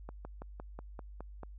slowing click train, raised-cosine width 1 ms, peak -30 dBFS, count 8, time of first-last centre 0.09-1.433 s, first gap 160 ms, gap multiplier 1.06, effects added 50 Hz sine -46 dBFS peak until 1.58 s

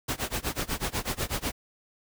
pink noise with tremolo, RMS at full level -28 dBFS, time 0.08-1.52 s, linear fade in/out 10 ms, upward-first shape sine, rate 8.1 Hz, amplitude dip 95%, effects none

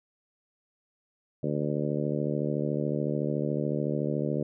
harmonic tone, 73.8 Hz, D2, 9 cents sharp, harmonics 2 / 3 / 4 / 5 / 6 / 7 / 8, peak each -31 / -33 / -34 / -35 / -36 / -36 / -37 dBFS, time 1.43-4.43 s, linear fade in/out 5 ms, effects none

